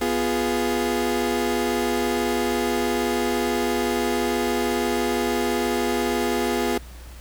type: chord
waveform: 30% pulse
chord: F diminished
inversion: second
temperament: equal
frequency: 246.9 / 349.2 / 415.3 Hz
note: Cb4 / F4 / Ab4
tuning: 0 / 0 / 0 cents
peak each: -23 dBFS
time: 0.01-6.78 s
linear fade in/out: 5 ms
effects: added 60 Hz sine -38 dBFS peak until 7.2 s + pink hiss -47 dBFS RMS until 7.2 s